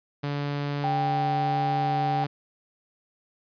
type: tone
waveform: sawtooth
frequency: 143.8 Hz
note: D3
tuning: 36 cents flat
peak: -23 dBFS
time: 0.23-2.27 s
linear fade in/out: 10 ms
type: tone with vibrato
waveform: sine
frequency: 784 Hz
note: G5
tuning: in tune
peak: -24 dBFS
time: 0.84-2.24 s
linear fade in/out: 0 ms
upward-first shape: sine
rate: 1.5 Hz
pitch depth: 12 cents each way
effects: resampled to 11025 Hz